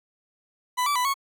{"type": "tone with pitch steps", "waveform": "40% pulse", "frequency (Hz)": [996, 1157, 994, 1103], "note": ["B5", "D6", "B5", "C#6"], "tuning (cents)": [14, -26, 11, -9], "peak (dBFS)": -21, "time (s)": [0.77, 1.142], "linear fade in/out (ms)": 20, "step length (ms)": 93, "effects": []}